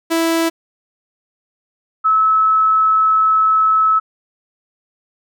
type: tone pair in turn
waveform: sawtooth / sine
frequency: 329.6 / 1298 Hz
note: E4 / E6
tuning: 0 / -27 cents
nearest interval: 2 octaves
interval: 2373 cents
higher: second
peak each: -10 dBFS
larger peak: neither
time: 0.1-0.5 / 2.04-4 s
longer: second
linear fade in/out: 20 ms
effects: none